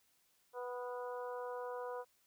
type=harmonic tone with a mistuned harmonic; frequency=246.9 Hz; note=B3; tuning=in tune; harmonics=2 / 3 / 4 / 5 / 6; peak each=-42 / -50 / -47 / -53 / -55 dBFS; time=0.53-2.05 s; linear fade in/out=50 ms; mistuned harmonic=6; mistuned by=-16 cents; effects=white hiss -74 dBFS RMS until 2.26 s